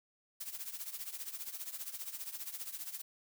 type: noise with tremolo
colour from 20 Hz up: blue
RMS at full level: -40 dBFS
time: 0.4-3.02 s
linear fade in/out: 10 ms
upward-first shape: triangle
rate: 15 Hz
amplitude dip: 85%
effects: none